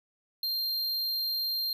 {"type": "tone", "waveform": "square", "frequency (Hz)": 4186, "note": "C8", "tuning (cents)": 0, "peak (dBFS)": -29, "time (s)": [0.43, 1.73], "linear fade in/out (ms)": 2, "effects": []}